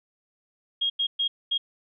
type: tone bursts at uneven times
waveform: sine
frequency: 3260 Hz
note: G#7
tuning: 33 cents flat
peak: -22 dBFS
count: 4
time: 0.81-0.9 / 0.99-1.07 / 1.19-1.28 / 1.51-1.58 s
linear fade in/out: 10 ms
effects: none